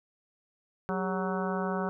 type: harmonic tone with a mistuned harmonic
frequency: 186.5 Hz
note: F#3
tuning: 14 cents sharp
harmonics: 1 / 2 / 3 / 4 / 5 / 6 / 7 / 8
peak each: -32 / -35 / -37 / -38 / -39 / -40 / -40 / -41 dBFS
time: 0.89-1.89 s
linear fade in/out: 0 ms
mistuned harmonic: 2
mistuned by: +120 cents
effects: none